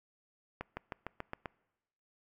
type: accelerating click train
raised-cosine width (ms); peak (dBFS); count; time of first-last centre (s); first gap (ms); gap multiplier
0.5; -23; 7; 0.61-1.458; 160; 0.95
effects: noise-tail reverb RT60 1.0 s tail -24 dB re dry